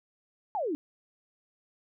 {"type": "exponential sweep", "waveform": "sine", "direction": "down", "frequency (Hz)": [899, 277.2], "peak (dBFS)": -28, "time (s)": [0.55, 0.75], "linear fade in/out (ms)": 0, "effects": []}